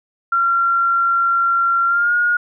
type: tone with pitch glide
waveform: sine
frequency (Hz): 1373 to 1434.6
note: F6 to F6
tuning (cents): -30 to +46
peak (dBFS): -13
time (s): 0.32-2.37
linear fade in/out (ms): 5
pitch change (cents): +76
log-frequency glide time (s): 1.87-2.14
effects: none